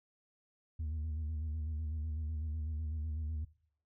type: tone with vibrato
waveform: sine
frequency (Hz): 77.78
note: D#2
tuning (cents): 0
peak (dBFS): -32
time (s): 0.79-3.45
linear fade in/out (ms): 10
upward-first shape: square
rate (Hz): 8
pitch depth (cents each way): 49
effects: noise-tail reverb RT60 0.6 s tail -21 dB re dry + tanh soft clip ceiling -34 dBFS